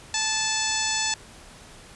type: harmonic tone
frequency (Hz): 874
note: A5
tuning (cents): -12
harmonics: 1 / 2 / 3 / 4 / 5 / 6 / 7 / 8 / 9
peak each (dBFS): -32 / -32 / -32 / -32 / -32 / -32 / -32 / -32 / -32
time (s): 0.14-1.14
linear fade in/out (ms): 2
effects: pink hiss -47 dBFS RMS until 1.95 s + resampled to 24000 Hz

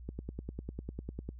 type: click train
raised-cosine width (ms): 3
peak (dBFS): -26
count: 13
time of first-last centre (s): 0.09-1.29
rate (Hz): 10
effects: added 60 Hz sine -45 dBFS peak until 1.39 s

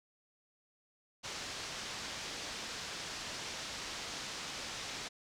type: low-pass noise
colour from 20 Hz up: white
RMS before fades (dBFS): -43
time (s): 1.23-5.09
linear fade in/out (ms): 20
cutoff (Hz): 6200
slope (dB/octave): 24
effects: none

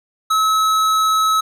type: tone with tanh clipping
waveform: sine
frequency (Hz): 1291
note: E6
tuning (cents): -37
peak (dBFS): -15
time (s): 0.3-1.41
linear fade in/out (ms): 10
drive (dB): 17
effects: none

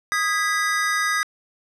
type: chord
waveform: square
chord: G# minor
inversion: second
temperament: equal with one note detuned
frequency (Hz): 1244.5 / 1645 / 1975.5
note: D#6 / G#6 / B6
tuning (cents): 0 / -17 / 0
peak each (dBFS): -25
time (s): 0.12-1.23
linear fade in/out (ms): 0
effects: low-pass 10000 Hz 12 dB/octave

